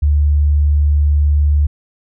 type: tone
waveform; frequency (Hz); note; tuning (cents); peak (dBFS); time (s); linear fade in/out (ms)
sine; 73.42; D2; 0; -9; 0.02-1.67; 10
effects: none